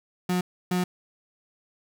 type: tone bursts at uneven times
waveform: 35% pulse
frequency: 180.5 Hz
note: F#3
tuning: 43 cents flat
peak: -21 dBFS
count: 2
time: 0.29-0.41 / 0.71-0.84 s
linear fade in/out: 5 ms
effects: none